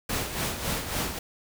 pink noise with tremolo, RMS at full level -28 dBFS, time 0.09-1.19 s, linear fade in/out 5 ms, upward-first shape sine, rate 3.6 Hz, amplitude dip 60%, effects none

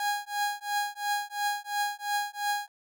30% pulse tone with tremolo, 822 Hz, G#5, 18 cents flat, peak -22 dBFS, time 0-2.68 s, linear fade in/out 2 ms, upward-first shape triangle, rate 2.9 Hz, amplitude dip 100%, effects none

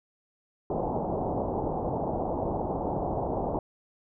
white low-pass noise, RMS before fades -30 dBFS, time 0.7-3.59 s, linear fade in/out 2 ms, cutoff 870 Hz, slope 48 dB/octave, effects none

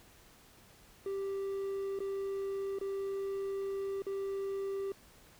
triangle tone with dropouts, 392 Hz, G4, in tune, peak -32 dBFS, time 1.06-4.92 s, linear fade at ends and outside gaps 2 ms, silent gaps 1.99-2.003 / 2.787-2.812 / 4.021-4.066 s, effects pink hiss -60 dBFS RMS until 5.39 s

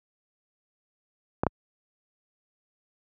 clicks, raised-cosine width 1 ms, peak -9 / -7 dBFS, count 2, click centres 1.435 / 1.467 s, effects high-pass 60 Hz 12 dB/octave

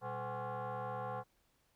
sine tone with frequency modulation, 120 Hz, B2, 49 cents flat, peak -37 dBFS, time 0.01-1.24 s, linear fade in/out 50 ms, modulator 315 Hz, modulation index 3.4, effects tanh soft clip ceiling -34 dBFS + pink hiss -75 dBFS RMS until 1.75 s

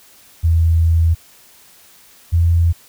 sine tone pair in turn, 82.41 / 84.48 Hz, E2 / E2, 0 / +43 cents, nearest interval unison, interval 43 cents, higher second, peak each -10 dBFS, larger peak neither, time 0.43-1.15 / 2.32-2.73 s, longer first, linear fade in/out 20 ms, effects white hiss -47 dBFS RMS until 2.88 s

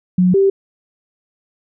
sine tone pair in turn, 181.8 / 390.8 Hz, F#3 / G4, -30 / -5 cents, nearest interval octave + minor second, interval 1325 cents, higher second, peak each -9 / -9 dBFS, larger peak neither, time 0.18-0.34 / 0.34-0.5 s, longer neither, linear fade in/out 5 ms, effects none

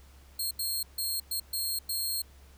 15% pulse tone bursts at uneven times, 4237 Hz, C8, 21 cents sharp, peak -23 dBFS, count 6, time 0.39-0.51 / 0.59-0.83 / 0.98-1.2 / 1.31-1.4 / 1.53-1.79 / 1.89-2.22 s, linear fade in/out 5 ms, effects added 68 Hz sine -53 dBFS peak until 2.57 s + pink hiss -60 dBFS RMS until 2.57 s

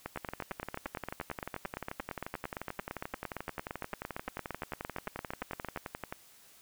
two click trains, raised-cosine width 0.5 ms, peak -21 / -22 dBFS, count 51 / 69, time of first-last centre 0.06-5.761 / 0.16-6.125 s, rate 8.77 / 11.4 Hz, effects white hiss -59 dBFS RMS until 6.61 s

